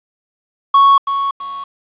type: tone with echo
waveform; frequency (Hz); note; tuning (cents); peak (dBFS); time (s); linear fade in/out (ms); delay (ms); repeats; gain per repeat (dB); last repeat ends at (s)
triangle; 1108.7; C#6; 0; -4; 0.74-0.98; 5; 330; 2; -9; 1.64
effects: resampled to 8000 Hz + 7-bit